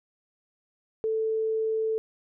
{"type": "tone", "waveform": "sine", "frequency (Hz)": 441.4, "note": "A4", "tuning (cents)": 5, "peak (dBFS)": -24, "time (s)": [1.04, 1.98], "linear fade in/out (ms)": 0, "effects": []}